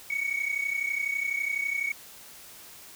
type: tone pair together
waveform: sine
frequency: 2217 / 2249 Hz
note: C#7 / C#7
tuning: 0 / +24 cents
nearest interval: unison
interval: 24 cents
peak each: -28 dBFS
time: 0.1-1.92 s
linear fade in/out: 5 ms
effects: tanh soft clip ceiling -23 dBFS + white hiss -48 dBFS RMS until 2.95 s